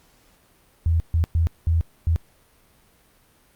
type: tone bursts at uneven times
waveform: sine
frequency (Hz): 82.41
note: E2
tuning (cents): 0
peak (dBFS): -16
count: 5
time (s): 0.86-1 / 1.14-1.24 / 1.35-1.47 / 1.67-1.81 / 2.07-2.16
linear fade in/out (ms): 0
effects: pink hiss -58 dBFS RMS until 3.55 s + Opus 48 kbps